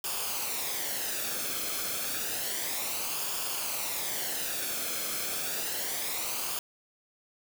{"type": "noise with flanger", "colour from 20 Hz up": "white", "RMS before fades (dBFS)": -33, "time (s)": [0.04, 6.59], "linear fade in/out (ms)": 2, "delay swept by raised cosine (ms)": [0.5, 1.07], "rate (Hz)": 0.3, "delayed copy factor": -0.55, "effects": []}